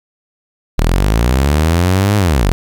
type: linear two-way sweep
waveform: sawtooth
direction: up then down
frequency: 37.01 to 105.1 to 37.01 Hz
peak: -6 dBFS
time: 0.78-2.52 s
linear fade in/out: 0 ms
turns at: 2.17 s
effects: 8-bit